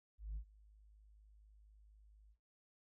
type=tone with ADSR envelope; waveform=sine; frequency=52.1 Hz; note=G#1; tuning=6 cents sharp; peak=-37 dBFS; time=0.18-2.37 s; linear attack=180 ms; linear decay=81 ms; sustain=-24 dB; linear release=65 ms; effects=noise-tail reverb RT60 0.2 s tail -18 dB re dry + tanh soft clip ceiling -39 dBFS